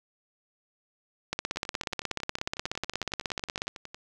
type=two click trains; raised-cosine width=0.2 ms; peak=-23 / -12 dBFS; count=27 / 40; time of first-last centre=1.56-3.945 / 1.33-3.679 s; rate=10.9 / 16.6 Hz; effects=none